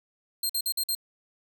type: tone bursts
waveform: 15% pulse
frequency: 4186 Hz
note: C8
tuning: in tune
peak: -19 dBFS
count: 5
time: 0.43-0.951 s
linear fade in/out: 5 ms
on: 65 ms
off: 49 ms
effects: none